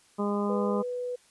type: harmonic tone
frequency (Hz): 204.3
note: G#3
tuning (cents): -28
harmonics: 1 / 2 / 3 / 4 / 5 / 6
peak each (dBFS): -28 / -31 / -36 / -40 / -36 / -38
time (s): 0.18-0.83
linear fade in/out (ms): 20
type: tone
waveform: sine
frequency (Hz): 493.9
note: B4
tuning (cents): 0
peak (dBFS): -30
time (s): 0.49-1.16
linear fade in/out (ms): 10
effects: white hiss -61 dBFS RMS until 1.3 s + resampled to 24000 Hz

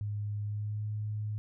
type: tone with pitch glide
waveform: sine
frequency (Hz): 103.83 to 106.07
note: G#2 to G#2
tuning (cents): 0 to +37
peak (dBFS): -32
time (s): 0.01-1.38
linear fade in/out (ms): 0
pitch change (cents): +37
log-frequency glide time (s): 0.42-0.85
effects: none

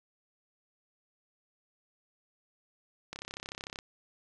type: click train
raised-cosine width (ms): 0.2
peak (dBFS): -22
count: 23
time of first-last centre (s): 3.13-3.789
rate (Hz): 33.4
effects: none

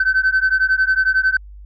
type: beating tone pair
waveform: sine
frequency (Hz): 1525 / 1536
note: G6 / G6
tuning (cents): -48 / -36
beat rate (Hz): 11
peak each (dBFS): -15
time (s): 0-1.37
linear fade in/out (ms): 5
effects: tanh soft clip ceiling -9 dBFS + added 50 Hz sine -35 dBFS peak until 1.65 s

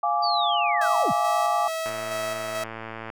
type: chord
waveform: sine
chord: D diminished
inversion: first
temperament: equal with one note detuned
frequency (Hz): 698.5 / 830.6 / 1167.9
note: F5 / Ab5 / D6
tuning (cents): 0 / 0 / -10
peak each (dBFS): -25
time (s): 0.03-1.68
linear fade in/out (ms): 5
type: linear sweep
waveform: sine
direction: down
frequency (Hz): 4737 to 66.7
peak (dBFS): -26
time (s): 0.22-1.13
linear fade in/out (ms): 20
type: tone with tremolo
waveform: sawtooth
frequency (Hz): 648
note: E5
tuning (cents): -30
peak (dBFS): -23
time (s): 0.81-2.64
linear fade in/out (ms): 5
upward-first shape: square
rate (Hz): 2.3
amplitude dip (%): 30
type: click train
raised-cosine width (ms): 0.5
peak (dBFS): -20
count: 140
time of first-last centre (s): 1.86-3.101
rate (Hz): 112
effects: none

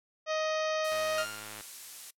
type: harmonic tone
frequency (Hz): 626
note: D#5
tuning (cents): +10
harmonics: 1 / 2 / 3 / 4 / 5 / 6 / 7 / 8 / 9 / 10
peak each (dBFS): -30 / -36 / -40 / -42 / -44 / -46 / -47 / -48 / -49 / -50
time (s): 0.26-1.26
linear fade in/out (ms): 50
type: noise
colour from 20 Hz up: blue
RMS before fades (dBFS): -42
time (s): 0.84-2.11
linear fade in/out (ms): 10
type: click train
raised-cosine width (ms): 0.3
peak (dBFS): -28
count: 74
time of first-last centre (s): 0.92-1.609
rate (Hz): 106
type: tone with exponential decay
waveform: sawtooth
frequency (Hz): 1400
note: F6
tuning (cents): +4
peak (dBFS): -28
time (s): 1.18-1.74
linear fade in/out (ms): 1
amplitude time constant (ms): 120
effects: noise-tail reverb RT60 0.1 s tail -23 dB re dry + low-pass 11000 Hz 12 dB/octave

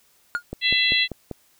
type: tone with exponential decay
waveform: triangle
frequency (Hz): 1428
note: F6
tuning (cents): +38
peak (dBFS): -15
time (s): 0.35-0.43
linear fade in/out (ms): 0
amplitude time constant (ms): 16
type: click train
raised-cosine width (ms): 2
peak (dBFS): -17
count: 5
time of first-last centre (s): 0.53-1.313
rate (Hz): 5.11
type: harmonic tone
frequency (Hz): 670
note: E5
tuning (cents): +28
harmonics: 3 / 4 / 5 / 6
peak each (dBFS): -23 / -23 / -23 / -23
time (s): 0.61-1.08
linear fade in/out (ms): 50
effects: white hiss -60 dBFS RMS until 1.59 s

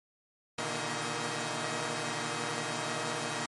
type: tone cluster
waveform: 5% pulse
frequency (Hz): 119.5 / 147.5 / 158.8 / 233 / 636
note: A#2 / D3 / D#3 / A#3 / D#5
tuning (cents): +43 / +8 / +36 / -1 / +38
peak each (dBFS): -28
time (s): 0.58-3.46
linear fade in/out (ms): 5
effects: MP3 48 kbps

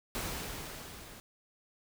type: noise with level ramp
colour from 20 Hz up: pink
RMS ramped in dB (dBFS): -36 to -51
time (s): 0.15-1.2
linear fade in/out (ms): 0
effects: none

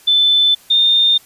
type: tone pair in turn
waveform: sine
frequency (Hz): 3520 / 3629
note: A7 / A#7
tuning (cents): 0 / -47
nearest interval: minor second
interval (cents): 53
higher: second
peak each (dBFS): -9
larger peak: neither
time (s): 0.07-0.55 / 0.7-1.18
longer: neither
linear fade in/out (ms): 10
effects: white hiss -46 dBFS RMS until 1.25 s + resampled to 32000 Hz

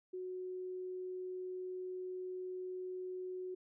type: tone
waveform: sine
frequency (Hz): 368.1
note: F#4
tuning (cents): -9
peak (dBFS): -40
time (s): 0.13-3.55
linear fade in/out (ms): 10
effects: none

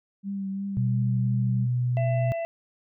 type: tone with vibrato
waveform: sine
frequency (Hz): 196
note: G3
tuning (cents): 0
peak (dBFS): -28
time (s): 0.23-1.68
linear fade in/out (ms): 50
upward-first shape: triangle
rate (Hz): 2.9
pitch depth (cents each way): 29
type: tone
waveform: sine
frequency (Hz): 123.47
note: B2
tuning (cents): 0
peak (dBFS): -22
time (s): 0.77-2.32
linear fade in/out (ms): 0
type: harmonic tone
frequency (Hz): 668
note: E5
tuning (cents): +23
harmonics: 1 / 3 / 4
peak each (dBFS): -27 / -43 / -44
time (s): 1.97-2.45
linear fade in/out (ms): 0
effects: none

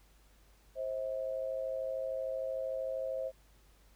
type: tone pair together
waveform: sine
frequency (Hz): 528.9 / 642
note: C5 / E5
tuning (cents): +19 / -46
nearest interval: minor third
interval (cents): 335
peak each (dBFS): -35 / -39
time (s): 0.75-3.32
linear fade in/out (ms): 50
effects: added 50 Hz sine -62 dBFS peak until 3.95 s + pink hiss -67 dBFS RMS until 3.95 s

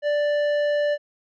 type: tone with tanh clipping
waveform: sine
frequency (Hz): 587.3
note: D5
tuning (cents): 0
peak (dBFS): -21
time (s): 0.02-0.98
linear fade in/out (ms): 50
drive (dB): 11
effects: none

